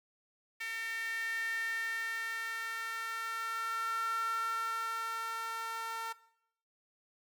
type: tone with high-pass filter sweep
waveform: sawtooth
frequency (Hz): 453.2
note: A#4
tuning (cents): -49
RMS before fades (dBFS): -37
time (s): 0.6-6.13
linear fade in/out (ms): 10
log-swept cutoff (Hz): 2000 to 1100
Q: 7.5
effects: noise-tail reverb RT60 0.7 s tail -19 dB re dry